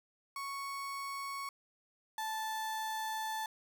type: tone pair in turn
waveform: 35% pulse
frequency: 1108.7 / 877.2 Hz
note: C#6 / A5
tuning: 0 / -6 cents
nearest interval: major third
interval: 406 cents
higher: first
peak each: -37 / -34 dBFS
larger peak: second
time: 0.36-1.49 / 2.18-3.46 s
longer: second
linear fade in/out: 2 ms
effects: none